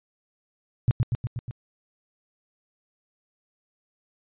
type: tone with echo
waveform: sine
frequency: 120 Hz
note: B2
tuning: 49 cents flat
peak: -15 dBFS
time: 0.88-0.91 s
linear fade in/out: 0 ms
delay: 120 ms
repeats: 5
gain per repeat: -3 dB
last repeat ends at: 1.51 s
effects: resampled to 8000 Hz